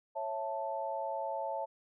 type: chord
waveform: sine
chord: A major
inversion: first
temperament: just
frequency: 550 / 660 / 880 Hz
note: C#5 / E5 / A5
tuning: -14 / +2 / 0 cents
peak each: -39 / -39 / -37 dBFS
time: 0.15-1.66 s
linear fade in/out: 20 ms
effects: none